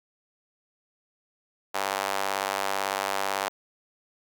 sawtooth tone with high-pass filter, 98 Hz, G2, in tune, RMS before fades -29 dBFS, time 1.74-3.49 s, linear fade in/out 10 ms, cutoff 770 Hz, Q 1.5, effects none

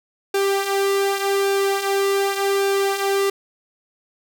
sawtooth tone with flanger, 394.8 Hz, G4, 12 cents sharp, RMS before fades -20 dBFS, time 0.34-3.3 s, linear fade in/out 5 ms, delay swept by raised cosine 0.97 to 3.77 ms, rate 0.86 Hz, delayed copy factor -0.55, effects none

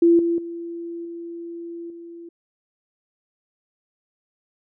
sine tone with level steps, 339.1 Hz, E4, 49 cents sharp, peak -11 / -18 / -29 / -31 / -36 dBFS, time 0.02-2.29 s, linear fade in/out 5 ms, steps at 0.19 / 0.38 / 1.05 / 1.9 s, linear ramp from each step 2 ms, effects none

